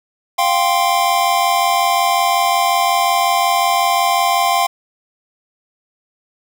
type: chord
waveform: square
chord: F suspended second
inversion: none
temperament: equal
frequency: 698.5 / 784 / 1046.5 Hz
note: F5 / G5 / C6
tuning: 0 / 0 / 0 cents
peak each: -18 dBFS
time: 0.38-4.67 s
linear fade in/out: 10 ms
effects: none